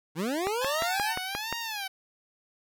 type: linear sweep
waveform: 25% pulse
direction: up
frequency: 144.6 to 930 Hz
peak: -24 dBFS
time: 0.15-1.16 s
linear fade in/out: 50 ms
type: click train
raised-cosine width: 0.5 ms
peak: -15 dBFS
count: 7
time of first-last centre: 0.47-1.526 s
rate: 5.68 Hz
type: tone with vibrato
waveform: 10% pulse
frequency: 830.6 Hz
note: G#5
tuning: in tune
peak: -24 dBFS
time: 0.61-1.88 s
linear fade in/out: 10 ms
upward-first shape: sine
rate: 1.3 Hz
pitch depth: 200 cents each way
effects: none